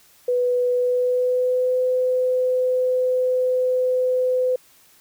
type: tone with pitch glide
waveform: sine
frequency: 493.9 to 506.9 Hz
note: B4 to B4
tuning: 0 to +45 cents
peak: -17 dBFS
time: 0.28-4.56 s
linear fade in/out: 5 ms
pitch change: +45 cents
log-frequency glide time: 0.73-1.79 s
effects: white hiss -54 dBFS RMS until 5 s